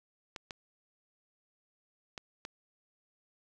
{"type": "clicks", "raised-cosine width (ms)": 0.2, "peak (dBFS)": -23, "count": 4, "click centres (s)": [0.362, 0.508, 2.178, 2.451], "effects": []}